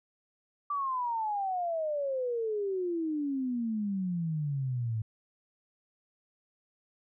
sine exponential sweep, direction down, 1174.7 to 107.7 Hz, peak -29 dBFS, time 0.7-5.02 s, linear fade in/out 5 ms, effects none

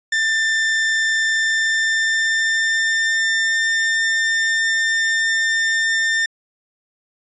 40% pulse tone with pitch glide, 1785 to 1801.6 Hz, A6 to A6, +24 to +40 cents, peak -15 dBFS, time 0.12-6.26 s, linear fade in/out 5 ms, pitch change +16 cents, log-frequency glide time 1.27-3.56 s, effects resampled to 16000 Hz

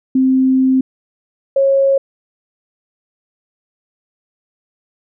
sine tone pair in turn, 261.6 / 546 Hz, C4 / C#5, 0 / -26 cents, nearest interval octave + minor second, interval 1274 cents, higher second, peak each -9 dBFS, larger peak neither, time 0.15-0.81 / 1.56-1.98 s, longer first, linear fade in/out 5 ms, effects none

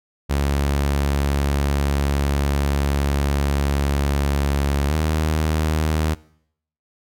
sawtooth tone with pitch glide, 70.6 to 77.88 Hz, C#2 to D#2, +32 to +2 cents, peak -14 dBFS, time 0.29-6.15 s, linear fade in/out 20 ms, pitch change +170 cents, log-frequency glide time 4.88-4.94 s, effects noise-tail reverb RT60 0.7 s tail -22 dB re dry

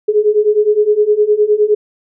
sine beating tone pair, 415.3 / 425 Hz, G#4 / G#4, 0 / +40 cents, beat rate 9.7 Hz, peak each -13 / -11 dBFS, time 0.08-1.75 s, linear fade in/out 10 ms, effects none

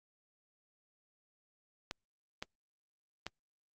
clicks, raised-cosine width 0.2 ms, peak -21 dBFS, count 3, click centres 1.911 / 2.425 / 3.266 s, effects Opus 48 kbps

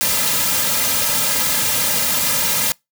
white noise with comb filter, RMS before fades -18 dBFS, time 0.01-2.72 s, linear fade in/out 0 ms, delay 2.7 ms, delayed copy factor -0.9, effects noise-tail reverb RT60 0.2 s tail -26 dB re dry

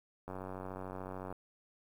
click train, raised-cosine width 1 ms, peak -29 dBFS, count 99, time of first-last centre 0.28-1.326 s, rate 93.7 Hz, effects 10-bit

